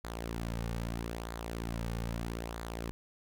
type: tone with flanger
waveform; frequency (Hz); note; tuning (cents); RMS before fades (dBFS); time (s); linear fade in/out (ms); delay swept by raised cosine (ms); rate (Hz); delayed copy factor
sawtooth; 57.3; A#1; -29; -38; 0.04-2.91; 0; 0.35 to 3.05; 0.78; -0.55
effects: none